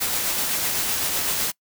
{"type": "noise with tremolo", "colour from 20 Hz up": "white", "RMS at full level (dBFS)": -23, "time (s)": [0, 1.52], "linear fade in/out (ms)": 20, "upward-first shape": "sine", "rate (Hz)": 7.9, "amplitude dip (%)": 25, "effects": ["noise-tail reverb RT60 0.1 s tail -24 dB re dry"]}